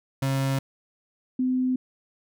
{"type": "tone pair in turn", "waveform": ["35% pulse", "sine"], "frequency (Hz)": [135.3, 255.4], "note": ["C#3", "C4"], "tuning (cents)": [-42, -42], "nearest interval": "major seventh", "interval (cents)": 1100, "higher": "second", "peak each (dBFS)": -21, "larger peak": "neither", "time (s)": [[0.22, 0.59], [1.39, 1.76]], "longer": "neither", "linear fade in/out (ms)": 5, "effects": []}